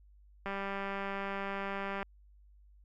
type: click train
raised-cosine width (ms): 0.5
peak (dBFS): -23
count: 310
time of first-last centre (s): 0.46-2.029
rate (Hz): 197
effects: added 50 Hz sine -57 dBFS peak until 2.84 s